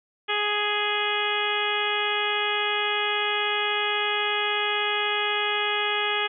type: harmonic tone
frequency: 416.3 Hz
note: G#4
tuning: 4 cents sharp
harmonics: 1 / 2 / 3 / 4 / 5 / 6 / 7 / 8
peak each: -31 / -31 / -31 / -31 / -31 / -31 / -31 / -31 dBFS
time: 0.28-6.28 s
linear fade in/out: 20 ms
effects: none